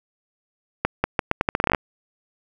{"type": "accelerating click train", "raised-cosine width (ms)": 0.5, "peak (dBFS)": -3, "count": 14, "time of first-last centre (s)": [0.85, 1.748], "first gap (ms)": 190, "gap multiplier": 0.8, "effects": ["7-bit"]}